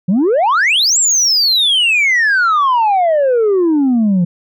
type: exponential two-way sweep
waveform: sine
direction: up then down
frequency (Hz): 169.2 to 7750 to 169.2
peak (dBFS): -7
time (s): 0.08-4.25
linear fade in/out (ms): 10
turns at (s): 0.98
effects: tanh soft clip ceiling -8 dBFS